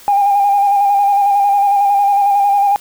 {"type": "tone with vibrato", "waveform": "sine", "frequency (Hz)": 805, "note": "G5", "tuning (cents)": 46, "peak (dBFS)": -8, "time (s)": [0.08, 2.76], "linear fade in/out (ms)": 0, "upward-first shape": "square", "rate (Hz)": 11, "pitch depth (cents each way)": 26, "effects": ["tanh soft clip ceiling -4 dBFS", "white hiss -40 dBFS RMS until 2.8 s"]}